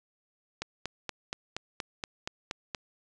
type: click train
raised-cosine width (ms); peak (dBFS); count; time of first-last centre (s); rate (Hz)
0.2; -16; 10; 0.62-2.748; 4.23
effects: resampled to 22050 Hz